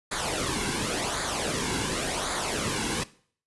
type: noise with flanger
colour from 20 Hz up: pink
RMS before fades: -29 dBFS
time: 0.11-3.04 s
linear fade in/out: 10 ms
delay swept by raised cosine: 0.35 to 1.65 ms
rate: 0.91 Hz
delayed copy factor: -0.65
effects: noise-tail reverb RT60 0.5 s tail -19 dB re dry + resampled to 24000 Hz